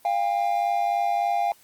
triangle tone pair together, 698.5 / 801.9 Hz, F5 / G5, 0 / +39 cents, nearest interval major second, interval 239 cents, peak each -22 dBFS, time 0.05-1.52 s, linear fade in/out 2 ms, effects white hiss -56 dBFS RMS until 1.63 s + Opus 24 kbps

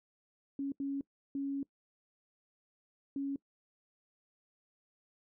sine tone bursts at uneven times, 277.2 Hz, C#4, in tune, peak -33 dBFS, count 4, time 0.59-0.72 / 0.8-1.01 / 1.35-1.63 / 3.16-3.36 s, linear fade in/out 2 ms, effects noise-tail reverb RT60 0.1 s tail -22 dB re dry

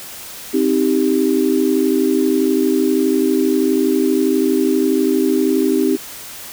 sine chord, C minor, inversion none, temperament just, 261.6 / 314 / 392.4 Hz, C4 / Eb4 / G4, 0 / +16 / +2 cents, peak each -17 dBFS, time 0.53-5.97 s, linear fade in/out 20 ms, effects white hiss -33 dBFS RMS until 6.52 s

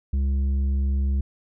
triangle tone with tanh clipping, 68.1 Hz, C#2, 30 cents flat, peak -21 dBFS, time 0.13-1.21 s, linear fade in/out 5 ms, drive 11 dB, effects none

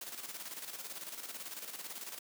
white noise with tremolo, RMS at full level -43 dBFS, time 0.01-2.19 s, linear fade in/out 5 ms, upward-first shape square, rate 18 Hz, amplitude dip 55%, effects high-pass 200 Hz 12 dB/octave

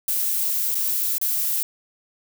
violet noise with dropouts, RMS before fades -23 dBFS, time 0.08-1.63 s, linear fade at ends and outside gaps 2 ms, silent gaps 0.746-0.752 / 1.182-1.214 s, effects none

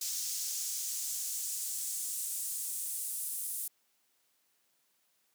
pink noise with high-pass filter sweep, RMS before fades -37 dBFS, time 0.01-3.68 s, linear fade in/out 5 ms, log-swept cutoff 5900 to 10000 Hz, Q 1.8, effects white hiss -74 dBFS RMS until 5.34 s + high-pass 150 Hz 12 dB/octave

